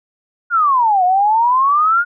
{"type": "exponential two-way sweep", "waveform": "sine", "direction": "down then up", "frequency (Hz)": [1451, 713, 1451], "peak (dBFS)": -10, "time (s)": [0.5, 2.05], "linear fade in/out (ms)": 50, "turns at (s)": 1.04, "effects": []}